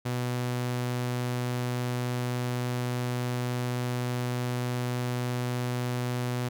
sawtooth tone, 123.47 Hz, B2, in tune, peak -24 dBFS, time 0.05-6.49 s, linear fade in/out 10 ms, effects none

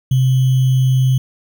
sine tone with sample-and-hold, 130 Hz, C3, 11 cents flat, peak -10 dBFS, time 0.11-1.18 s, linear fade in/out 5 ms, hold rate 3150 Hz, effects none

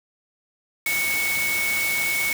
sine tone in noise, 2217 Hz, C#7, in tune, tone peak -22 dBFS, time 0.86-2.33 s, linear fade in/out 2 ms, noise white, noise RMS -28 dBFS, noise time 0.86-2.33 s, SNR +3 dB, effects none

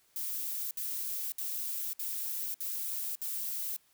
violet noise bursts, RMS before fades -36 dBFS, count 6, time 0.16-3.765 s, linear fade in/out 2 ms, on 550 ms, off 61 ms, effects white hiss -68 dBFS RMS until 3.93 s

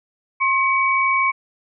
sine tone pair together, 1069.4 / 2266 Hz, C6 / C#7, +37 / +37 cents, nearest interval octave + minor second, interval 1300 cents, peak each -18 dBFS, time 0.4-1.32 s, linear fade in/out 20 ms, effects none

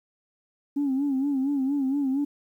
sine tone with vibrato, 274.8 Hz, C#4, 15 cents flat, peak -21 dBFS, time 0.76-2.25 s, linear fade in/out 10 ms, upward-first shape sine, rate 4.3 Hz, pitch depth 90 cents each way, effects tanh soft clip ceiling -19 dBFS + 10-bit

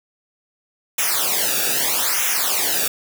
white noise with flanger, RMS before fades -20 dBFS, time 0.98-2.88 s, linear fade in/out 5 ms, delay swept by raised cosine 0.22 to 0.98 ms, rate 0.79 Hz, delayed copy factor -0.9, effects none

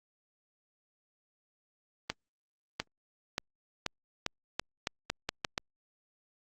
accelerating click train, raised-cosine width 0.2 ms, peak -13 dBFS, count 11, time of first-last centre 2.1-5.579 s, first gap 700 ms, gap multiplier 0.83, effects Opus 24 kbps

